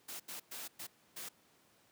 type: noise bursts at uneven times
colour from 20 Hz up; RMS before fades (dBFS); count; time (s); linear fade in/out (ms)
white; -45; 5; 0.08-0.2 / 0.28-0.4 / 0.51-0.68 / 0.79-0.87 / 1.16-1.29; 10
effects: pink hiss -68 dBFS RMS until 1.91 s + high-pass 150 Hz 12 dB/octave